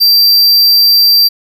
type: tone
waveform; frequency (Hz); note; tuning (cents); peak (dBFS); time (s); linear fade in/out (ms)
square; 4699; D8; 0; -5; 0-1.29; 20
effects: none